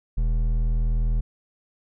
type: tone with hard clipping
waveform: triangle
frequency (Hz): 40.11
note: E1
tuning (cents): -47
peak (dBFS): -21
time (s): 0.17-1.21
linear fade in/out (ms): 10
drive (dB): 12
effects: none